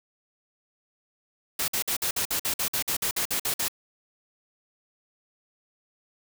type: noise bursts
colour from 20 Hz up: white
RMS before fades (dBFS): -27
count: 15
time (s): 1.59-3.683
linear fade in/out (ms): 5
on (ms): 91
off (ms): 52
effects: none